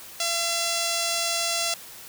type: tone with notch filter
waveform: 5% pulse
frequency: 678 Hz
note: E5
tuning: 49 cents sharp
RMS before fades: -26 dBFS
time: 0.2-1.74 s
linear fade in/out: 2 ms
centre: 1700 Hz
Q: 1.8
effects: white hiss -43 dBFS RMS until 2.08 s